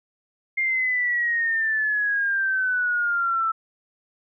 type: exponential sweep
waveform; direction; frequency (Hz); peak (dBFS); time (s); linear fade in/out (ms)
sine; down; 2121 to 1318.5; -20; 0.57-3.52; 10
effects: none